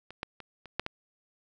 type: clicks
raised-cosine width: 0.3 ms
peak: -28 / -17 / -28 / -30 / -12 / -17 dBFS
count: 6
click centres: 0.106 / 0.231 / 0.403 / 0.657 / 0.796 / 0.864 s
effects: none